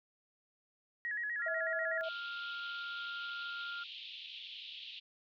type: tone with vibrato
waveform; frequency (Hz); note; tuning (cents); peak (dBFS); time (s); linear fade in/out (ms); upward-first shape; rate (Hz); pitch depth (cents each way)
sine; 1791; A6; +30; -35; 1.05-2.01; 0; square; 8.1; 98
type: tone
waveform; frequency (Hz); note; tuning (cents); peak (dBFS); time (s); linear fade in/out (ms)
sine; 1399; F6; +3; -40; 1.39-3.84; 10
type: tone with tremolo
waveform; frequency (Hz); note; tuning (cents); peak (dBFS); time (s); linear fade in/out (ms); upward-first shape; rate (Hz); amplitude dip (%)
sine; 649; E5; -27; -35; 1.46-2.09; 5; triangle; 20; 45
type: band-pass noise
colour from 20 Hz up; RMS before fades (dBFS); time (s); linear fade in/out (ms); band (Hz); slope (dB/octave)
pink; -48; 2.03-5; 10; 2800 to 3800; 48
effects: none